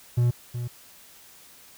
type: tone with echo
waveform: triangle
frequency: 121 Hz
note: B2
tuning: 35 cents flat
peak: -16 dBFS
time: 0.17-0.31 s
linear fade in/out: 10 ms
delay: 370 ms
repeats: 1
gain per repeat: -10 dB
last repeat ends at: 0.68 s
effects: white hiss -51 dBFS RMS until 1.77 s